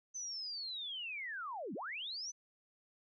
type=linear two-way sweep; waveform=sine; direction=down then up; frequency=6170 to 168.2 to 6170 Hz; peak=-40 dBFS; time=0.14-2.32 s; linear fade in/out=20 ms; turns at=1.74 s; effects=none